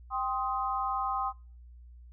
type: chord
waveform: sine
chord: C minor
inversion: second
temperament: just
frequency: 784.9 / 1046.5 / 1255.8 Hz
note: G5 / C6 / Eb6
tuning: +2 / 0 / +16 cents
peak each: -33 dBFS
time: 0.1-1.33 s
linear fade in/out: 50 ms
effects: noise-tail reverb RT60 0.4 s tail -25 dB re dry + added 60 Hz sine -48 dBFS peak until 2.12 s